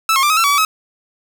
sawtooth tone with pitch steps, 1314 / 1079 / 1182 / 1270 / 1345 / 1138 / 1147 / 1280 Hz, E6 / C#6 / D6 / D#6 / E6 / C#6 / D6 / D#6, -6 / -47 / +11 / +35 / +34 / +45 / -41 / +49 cents, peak -8 dBFS, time 0.09-0.65 s, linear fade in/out 2 ms, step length 70 ms, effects none

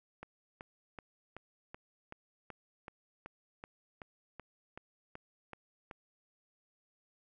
click train, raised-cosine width 0.5 ms, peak -30 dBFS, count 16, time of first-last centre 0.23-5.912 s, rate 2.64 Hz, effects none

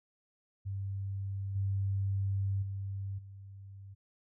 sine tone with level steps, 98 Hz, G2, in tune, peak -34 / -29 / -35 / -46 dBFS, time 0.65-3.95 s, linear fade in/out 20 ms, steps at 1.55 / 2.62 / 3.18 s, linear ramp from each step 10 ms, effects none

